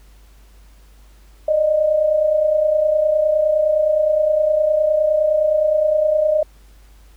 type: tone pair together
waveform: sine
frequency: 587.3 / 617 Hz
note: D5 / D#5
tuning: 0 / -15 cents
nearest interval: minor second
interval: 85 cents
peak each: -21 / -14 dBFS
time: 1.48-6.43 s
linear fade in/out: 5 ms
effects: added 50 Hz sine -44 dBFS peak until 7.16 s + pink hiss -55 dBFS RMS until 7.16 s